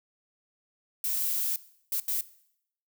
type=noise bursts at uneven times; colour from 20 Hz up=violet; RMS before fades=-29 dBFS; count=3; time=1.04-1.56 / 1.92-2 / 2.08-2.21 s; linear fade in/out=2 ms; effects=noise-tail reverb RT60 0.7 s tail -18 dB re dry